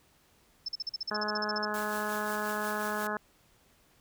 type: tone bursts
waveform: sine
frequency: 5274 Hz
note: E8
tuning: in tune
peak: -31 dBFS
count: 15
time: 0.66-1.652 s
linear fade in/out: 5 ms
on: 26 ms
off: 43 ms
type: harmonic tone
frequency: 210.9 Hz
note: G#3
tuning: 27 cents sharp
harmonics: 1 / 2 / 3 / 4 / 5 / 6 / 7 / 8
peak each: -39 / -39 / -39 / -39 / -39 / -39 / -39 / -39 dBFS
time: 1.11-3.17 s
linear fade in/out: 2 ms
type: noise with tremolo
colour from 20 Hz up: white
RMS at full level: -42 dBFS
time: 1.74-3.07 s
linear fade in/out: 0 ms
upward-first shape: sine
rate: 5.6 Hz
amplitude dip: 45%
effects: pink hiss -65 dBFS RMS until 4 s